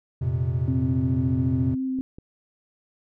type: chord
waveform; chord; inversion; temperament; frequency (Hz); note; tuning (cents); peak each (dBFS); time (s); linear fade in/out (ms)
triangle; F suspended fourth; none; equal; 87.31 / 116.54 / 130.81; F2 / Bb2 / C3; 0 / 0 / 0; -26 / -25 / -23; 0.21-1.75; 10
type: tone with vibrato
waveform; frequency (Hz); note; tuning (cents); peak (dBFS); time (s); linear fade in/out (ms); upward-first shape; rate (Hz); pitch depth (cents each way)
sine; 261.6; C4; 0; -24; 0.68-2.01; 0; square; 5.4; 8
type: clicks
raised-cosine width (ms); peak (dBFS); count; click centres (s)
3; -28; 3; 1.137 / 1.988 / 2.185
effects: none

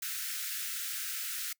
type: high-pass noise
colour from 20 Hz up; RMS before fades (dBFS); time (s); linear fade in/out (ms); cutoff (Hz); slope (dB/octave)
white; -37; 0.02-1.53; 5; 1300; 96
effects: noise-tail reverb RT60 0.1 s tail -24 dB re dry

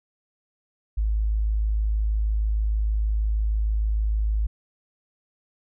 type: tone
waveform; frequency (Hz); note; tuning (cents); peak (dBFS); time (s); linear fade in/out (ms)
sine; 53.2; G#1; +42; -20; 0.97-4.47; 10
effects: none

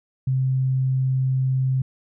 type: tone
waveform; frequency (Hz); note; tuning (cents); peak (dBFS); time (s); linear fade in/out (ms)
sine; 131.1; C3; +4; -18; 0.27-1.82; 5
effects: none

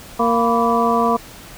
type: harmonic tone with a mistuned harmonic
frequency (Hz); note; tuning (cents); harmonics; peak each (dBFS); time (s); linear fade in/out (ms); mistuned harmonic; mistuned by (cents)
232.1; A#3; -7; 1 / 2 / 3 / 4 / 5; -20 / -20 / -20 / -20 / -20; 0.19-1.17; 10; 4; +110
effects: pink hiss -39 dBFS RMS until 1.57 s

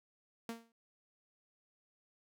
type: tone with exponential decay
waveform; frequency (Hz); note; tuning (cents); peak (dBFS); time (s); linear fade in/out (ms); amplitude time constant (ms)
sawtooth; 230; A#3; -23; -33; 0.49-0.72; 2; 48
effects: none

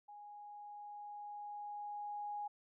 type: tone with level ramp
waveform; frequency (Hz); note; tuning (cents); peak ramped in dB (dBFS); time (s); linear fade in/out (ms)
sine; 827; G#5; -8; -51 to -39; 0.08-2.48; 10
effects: none

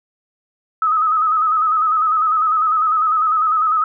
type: tone with vibrato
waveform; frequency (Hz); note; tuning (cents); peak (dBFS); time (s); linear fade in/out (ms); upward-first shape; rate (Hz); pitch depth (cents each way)
sine; 1272; D#6; +38; -13; 0.82-3.84; 2; square; 10; 44
effects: none

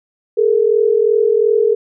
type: tone pair together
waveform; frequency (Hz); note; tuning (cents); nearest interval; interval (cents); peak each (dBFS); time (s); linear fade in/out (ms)
sine; 418.6 / 461.4; G#4 / A#4; +14 / -18; major second; 168; -13; 0.37-1.75; 10
effects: none

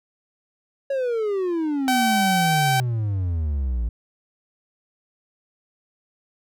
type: exponential sweep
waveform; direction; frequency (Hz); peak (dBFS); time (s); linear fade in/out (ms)
triangle; down; 559 to 55; -19; 0.9-3.89; 5
type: tone with pitch glide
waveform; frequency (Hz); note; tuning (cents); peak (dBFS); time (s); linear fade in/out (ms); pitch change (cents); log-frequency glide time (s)
sawtooth; 767 to 772.3; G5 to G5; -38 to -26; -15; 1.88-2.8; 0; +12; 2.41-2.51
effects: none

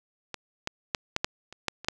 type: clicks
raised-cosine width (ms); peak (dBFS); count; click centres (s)
0.2; -17 / -12 / -8 / -8 / -7 / -26 / -9 / -23 / -7; 9; 0.343 / 0.674 / 0.948 / 1.164 / 1.245 / 1.526 / 1.683 / 1.846 / 1.885
effects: none

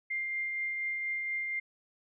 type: tone with tremolo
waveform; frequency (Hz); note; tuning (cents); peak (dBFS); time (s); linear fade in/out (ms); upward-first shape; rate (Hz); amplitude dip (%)
sine; 2100; C7; +6; -30; 0.1-1.6; 10; triangle; 4.2; 30
effects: none

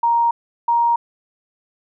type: tone pair in turn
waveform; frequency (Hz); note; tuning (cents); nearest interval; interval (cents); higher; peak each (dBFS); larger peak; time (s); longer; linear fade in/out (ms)
sine; 936 / 939.4; A#5 / A#5; +7 / +13; unison; 6; second; -13; neither; 0.03-0.31 / 0.68-0.96; neither; 5
effects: none

